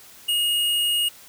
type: tone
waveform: square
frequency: 2866 Hz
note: F7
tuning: 44 cents sharp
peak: -20 dBFS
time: 0.28-1.09 s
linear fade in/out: 10 ms
effects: white hiss -47 dBFS RMS until 1.28 s